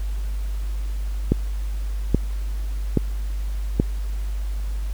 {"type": "click train", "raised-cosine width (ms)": 3, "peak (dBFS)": -3, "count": 4, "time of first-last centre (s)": [1.32, 3.799], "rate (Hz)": 1.21, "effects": ["added 50 Hz sine -23 dBFS peak until 4.93 s", "pink hiss -46 dBFS RMS until 4.93 s"]}